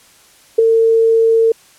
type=tone with ADSR envelope; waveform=sine; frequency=452.5 Hz; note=A4; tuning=48 cents sharp; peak=-3 dBFS; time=0.58-1.52 s; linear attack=10 ms; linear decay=8 ms; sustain=-5 dB; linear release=4 ms; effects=white hiss -47 dBFS RMS until 1.78 s + low-pass 11000 Hz 12 dB/octave